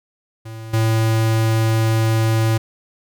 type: tone with level steps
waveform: square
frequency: 111.8 Hz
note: A2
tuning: 28 cents sharp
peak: -31 / -15 dBFS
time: 0.45-2.58 s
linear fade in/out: 10 ms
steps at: 0.73 s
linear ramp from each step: 10 ms
effects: none